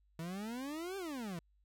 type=exponential two-way sweep; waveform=40% pulse; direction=up then down; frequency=158.9 to 401.1 to 160.1 Hz; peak=-39 dBFS; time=0.19-1.39 s; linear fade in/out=2 ms; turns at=0.97 s; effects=added 50 Hz sine -68 dBFS peak until 1.64 s